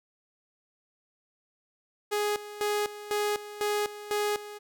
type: tone with tremolo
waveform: sawtooth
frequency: 416 Hz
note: G#4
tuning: 3 cents sharp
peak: -22 dBFS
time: 2.11-4.59 s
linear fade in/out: 20 ms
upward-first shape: square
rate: 2 Hz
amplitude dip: 80%
effects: none